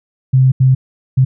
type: tone bursts at uneven times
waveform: sine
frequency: 130.7 Hz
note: C3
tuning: 1 cent flat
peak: -6 dBFS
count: 3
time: 0.33-0.52 / 0.6-0.75 / 1.17-1.25 s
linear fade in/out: 10 ms
effects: none